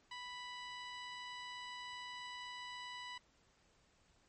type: tone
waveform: 15% pulse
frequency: 987.8 Hz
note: B5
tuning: in tune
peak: -39 dBFS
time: 0.11-3.18 s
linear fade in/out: 5 ms
effects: pink hiss -72 dBFS RMS until 4.28 s + MP3 32 kbps